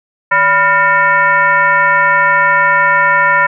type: tone with frequency modulation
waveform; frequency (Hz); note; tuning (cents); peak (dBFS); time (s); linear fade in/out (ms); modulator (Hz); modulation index
sine; 1400; F6; +4; -7; 0.31-3.47; 10; 413; 1.5
effects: none